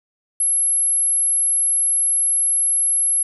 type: tone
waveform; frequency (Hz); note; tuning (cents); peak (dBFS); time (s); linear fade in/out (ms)
sine; 11070; F9; -16; -15; 0.4-3.23; 5
effects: none